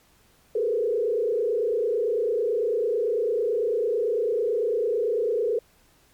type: tone with frequency modulation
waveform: sine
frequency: 450 Hz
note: A4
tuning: 39 cents sharp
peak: -21 dBFS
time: 0.55-5.59 s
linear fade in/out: 5 ms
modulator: 29 Hz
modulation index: 1.6
effects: pink hiss -60 dBFS RMS until 6.13 s + MP3 96 kbps